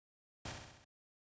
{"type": "noise with echo", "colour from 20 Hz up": "pink", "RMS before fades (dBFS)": -43, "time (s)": [0.45, 0.52], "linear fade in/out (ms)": 5, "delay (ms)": 65, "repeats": 5, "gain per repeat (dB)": -4, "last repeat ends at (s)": 0.845, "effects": ["high-pass 60 Hz 12 dB/octave", "resampled to 16000 Hz"]}